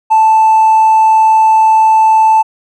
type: tone with hard clipping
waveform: triangle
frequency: 879 Hz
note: A5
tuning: 2 cents flat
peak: -4 dBFS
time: 0.1-2.43 s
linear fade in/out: 20 ms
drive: 2 dB
effects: none